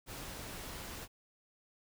pink noise, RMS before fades -45 dBFS, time 0.06-1.08 s, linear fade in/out 50 ms, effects none

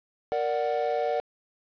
triangle chord, Bb augmented, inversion none, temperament equal, 466.2 / 587.3 / 740 Hz, Bb4 / D5 / F#5, 0 / 0 / 0 cents, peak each -27 dBFS, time 0.32-1.2 s, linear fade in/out 0 ms, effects resampled to 11025 Hz + 8-bit

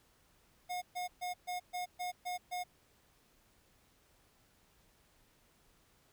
square tone bursts, 720 Hz, F#5, 47 cents flat, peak -37 dBFS, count 8, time 0.69-2.64 s, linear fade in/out 20 ms, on 130 ms, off 130 ms, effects pink hiss -69 dBFS RMS until 6.12 s

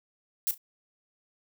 violet noise with echo, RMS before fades -27 dBFS, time 0.47-0.51 s, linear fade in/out 0 ms, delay 34 ms, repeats 2, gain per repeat -14 dB, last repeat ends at 0.578 s, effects none

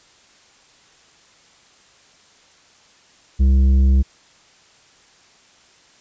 sine tone with tanh clipping, 66.4 Hz, C2, 26 cents sharp, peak -12 dBFS, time 3.39-4.03 s, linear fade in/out 20 ms, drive 8 dB, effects white hiss -52 dBFS RMS until 6 s + resampled to 16000 Hz

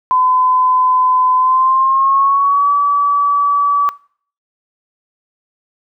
sine tone with pitch glide, 1016 to 1147 Hz, B5 to D6, +49 to -41 cents, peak -9 dBFS, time 0.11-3.89 s, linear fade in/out 0 ms, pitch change +210 cents, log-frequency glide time 1.36-2.71 s, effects noise-tail reverb RT60 0.5 s tail -22 dB re dry

